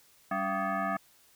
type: tone with frequency modulation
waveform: sine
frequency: 285 Hz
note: C#4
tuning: 48 cents sharp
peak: -28 dBFS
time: 0.31-0.97 s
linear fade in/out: 5 ms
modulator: 480 Hz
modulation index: 2.9
effects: white hiss -62 dBFS RMS until 1.35 s